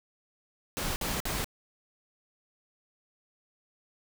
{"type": "noise bursts", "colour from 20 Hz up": "pink", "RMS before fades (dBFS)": -32, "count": 3, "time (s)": [0.77, 1.444], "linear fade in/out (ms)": 0, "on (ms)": 190, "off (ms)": 52, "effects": []}